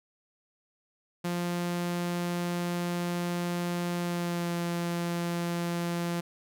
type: tone with pitch glide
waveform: sawtooth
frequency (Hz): 174.61 to 172.01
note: F3 to F3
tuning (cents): 0 to -26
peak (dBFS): -25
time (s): 1.24-6.21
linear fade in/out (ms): 10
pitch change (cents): -26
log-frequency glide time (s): 3.97-4.54
effects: none